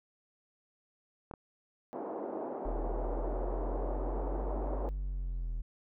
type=clicks; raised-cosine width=1 ms; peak=-29 dBFS; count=2; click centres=1.312 / 1.338 s
type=band-pass noise; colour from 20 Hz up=pink; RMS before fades=-39 dBFS; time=1.93-4.89 s; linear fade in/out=0 ms; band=290 to 820 Hz; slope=24 dB/octave
type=linear two-way sweep; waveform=triangle; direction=up then down; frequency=40 to 49.14 to 40 Hz; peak=-31 dBFS; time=2.65-5.62 s; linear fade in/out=10 ms; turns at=4.89 s
effects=none